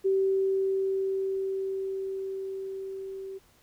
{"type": "tone with level ramp", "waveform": "sine", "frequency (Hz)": 385.7, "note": "G4", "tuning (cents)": -28, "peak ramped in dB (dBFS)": [-21, -36], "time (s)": [0.04, 3.39], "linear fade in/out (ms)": 20, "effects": ["pink hiss -62 dBFS RMS until 3.62 s"]}